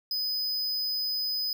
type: tone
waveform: square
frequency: 5010 Hz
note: D#8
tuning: 11 cents sharp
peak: -28 dBFS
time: 0.11-1.53 s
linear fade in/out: 2 ms
effects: none